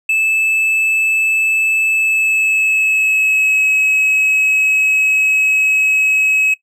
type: tone with pitch glide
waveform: triangle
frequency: 2620 to 2563 Hz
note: E7 to E7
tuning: -11 to -49 cents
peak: -10 dBFS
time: 0.09-6.54 s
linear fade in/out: 5 ms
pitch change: -38 cents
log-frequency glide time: 1.87-3.68 s
effects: noise-tail reverb RT60 0.1 s tail -19 dB re dry